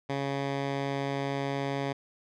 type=tone; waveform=10% pulse; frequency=138.8 Hz; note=C#3; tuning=3 cents sharp; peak=-21 dBFS; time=0.09-1.93 s; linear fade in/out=10 ms; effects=low-pass 4000 Hz 12 dB/octave